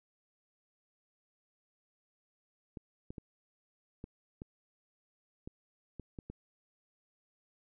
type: clicks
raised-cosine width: 3 ms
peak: -30 dBFS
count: 9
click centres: 2.772 / 3.105 / 3.182 / 4.041 / 4.419 / 5.475 / 5.997 / 6.188 / 6.3 s
effects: none